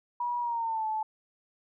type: tone with pitch glide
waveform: sine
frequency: 965 to 869.7 Hz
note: B5 to A5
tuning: -40 to -20 cents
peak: -28 dBFS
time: 0.2-1.03 s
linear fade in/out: 5 ms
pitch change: -180 cents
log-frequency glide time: 0.4-0.86 s
effects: none